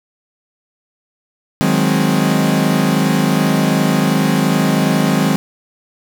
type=chord; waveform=40% pulse; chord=Ab dominant seventh; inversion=second; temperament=equal; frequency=155.56 / 185 / 207.7 / 261.6 Hz; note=Eb3 / Gb3 / Ab3 / C4; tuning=0 / 0 / 0 / 0 cents; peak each=-17 dBFS; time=1.61-5.36 s; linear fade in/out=0 ms; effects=none